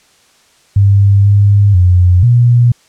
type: tone with pitch steps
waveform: sine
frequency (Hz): 99.8 / 101.4 / 89.8 / 120.5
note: G2 / G#2 / F2 / B2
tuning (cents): +32 / -41 / +49 / -42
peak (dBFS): -4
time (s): 0.76-2.72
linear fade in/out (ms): 5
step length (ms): 490
effects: white hiss -49 dBFS RMS until 2.88 s + low-pass 8000 Hz 12 dB/octave